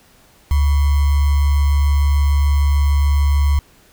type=tone with sample-and-hold; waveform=sine; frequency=71.6 Hz; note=D2; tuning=43 cents flat; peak=-11 dBFS; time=0.51-3.59 s; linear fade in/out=0 ms; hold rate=1050 Hz; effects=pink hiss -51 dBFS RMS until 3.92 s